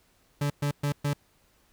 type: tone bursts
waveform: 40% pulse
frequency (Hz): 144.3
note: D3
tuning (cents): -30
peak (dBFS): -24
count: 4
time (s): 0.41-1.134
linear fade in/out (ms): 5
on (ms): 91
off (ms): 120
effects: pink hiss -65 dBFS RMS until 1.72 s